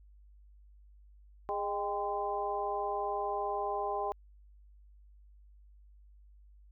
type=harmonic tone with a mistuned harmonic; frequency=205.9 Hz; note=G#3; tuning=15 cents flat; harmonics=2 / 3 / 4 / 5; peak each=-37 / -39 / -35 / -38 dBFS; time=1.49-4.12 s; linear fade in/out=0 ms; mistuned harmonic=4; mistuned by=-62 cents; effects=added 50 Hz sine -55 dBFS peak until 6.71 s